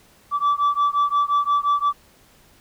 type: beating tone pair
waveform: sine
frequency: 1155 / 1160.7 Hz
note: D6 / D6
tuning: -29 / -21 cents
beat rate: 5.7 Hz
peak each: -18 dBFS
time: 0.31-1.93 s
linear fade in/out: 50 ms
effects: tanh soft clip ceiling -14 dBFS + pink hiss -54 dBFS RMS until 2.6 s